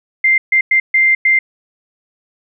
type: tone bursts at uneven times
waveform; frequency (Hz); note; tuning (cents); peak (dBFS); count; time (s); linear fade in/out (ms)
sine; 2093; C7; 0; -8; 5; 0.24-0.38 / 0.52-0.61 / 0.71-0.8 / 0.94-1.15 / 1.25-1.39; 5
effects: none